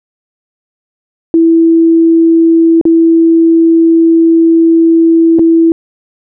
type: tone with dropouts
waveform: sine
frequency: 329.6 Hz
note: E4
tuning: in tune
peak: -3 dBFS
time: 1.34-5.72 s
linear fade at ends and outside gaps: 1 ms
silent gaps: 2.813-2.853 / 5.387-5.393 s
effects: none